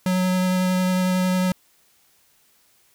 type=tone with vibrato; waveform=square; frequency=184 Hz; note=F#3; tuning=9 cents flat; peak=-19 dBFS; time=0.06-1.52 s; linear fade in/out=2 ms; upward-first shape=sine; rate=11 Hz; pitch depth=10 cents each way; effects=white hiss -60 dBFS RMS until 2.94 s